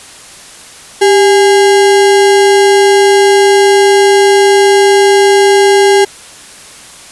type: tone with sample-and-hold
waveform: sine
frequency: 394.5 Hz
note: G4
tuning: 11 cents sharp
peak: -3 dBFS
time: 1.01-6.05 s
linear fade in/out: 10 ms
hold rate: 1225 Hz
effects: white hiss -33 dBFS RMS until 7.11 s + resampled to 24000 Hz